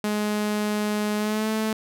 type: tone with pitch glide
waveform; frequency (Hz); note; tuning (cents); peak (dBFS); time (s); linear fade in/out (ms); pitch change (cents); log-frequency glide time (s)
sawtooth; 210 to 218.3; G#3 to A3; +19 to -13; -19; 0.04-1.73; 2; +68; 1.17-1.49
effects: none